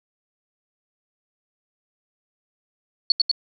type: tone with echo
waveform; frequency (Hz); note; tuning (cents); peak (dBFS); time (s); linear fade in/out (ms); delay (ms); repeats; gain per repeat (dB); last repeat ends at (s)
sine; 4409; C#8; -10; -12; 3.1-3.12; 2; 97; 2; -2; 3.314
effects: none